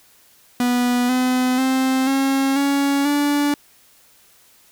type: tone with pitch steps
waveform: 45% pulse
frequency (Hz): 245.4 / 253.6 / 262.1 / 270.9 / 279.9 / 289.3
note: B3 / B3 / C4 / C#4 / C#4 / D4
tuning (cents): -11 / +46 / +3 / -40 / +17 / -26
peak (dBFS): -16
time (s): 0.6-3.54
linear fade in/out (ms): 2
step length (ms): 490
effects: white hiss -53 dBFS RMS until 4.71 s